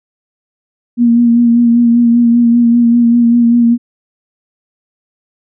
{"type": "tone with vibrato", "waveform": "sine", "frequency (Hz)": 236.2, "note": "A#3", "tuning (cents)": 23, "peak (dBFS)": -5, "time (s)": [0.97, 3.78], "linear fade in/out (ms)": 50, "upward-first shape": "sine", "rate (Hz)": 5.1, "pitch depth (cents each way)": 27, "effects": []}